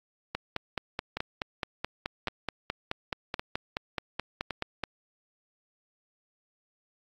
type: two click trains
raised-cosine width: 0.3 ms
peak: -14 / -16 dBFS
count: 22 / 4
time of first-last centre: 0.35-4.837 / 1.17-4.507 s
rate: 4.68 / 0.899 Hz
effects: AAC 48 kbps